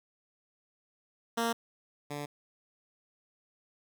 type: tone pair in turn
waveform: 10% pulse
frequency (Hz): 231.3 / 145.71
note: A#3 / D3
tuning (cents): -13 / -13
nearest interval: minor sixth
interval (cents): 800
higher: first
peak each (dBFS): -20 / -28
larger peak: first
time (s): 1.37-1.53 / 2.1-2.26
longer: neither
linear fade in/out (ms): 10
effects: none